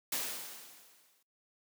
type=noise with exponential decay; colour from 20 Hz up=white; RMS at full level=-33 dBFS; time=0.12-1.23 s; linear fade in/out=5 ms; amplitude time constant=240 ms; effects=noise-tail reverb RT60 0.3 s tail -26 dB re dry + high-pass 200 Hz 12 dB/octave